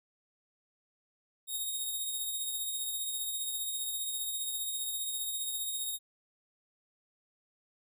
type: tone with tremolo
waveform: 5% pulse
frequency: 3729 Hz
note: A#7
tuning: in tune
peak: -24 dBFS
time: 1.47-5.99 s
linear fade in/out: 50 ms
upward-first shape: triangle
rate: 15 Hz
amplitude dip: 40%
effects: none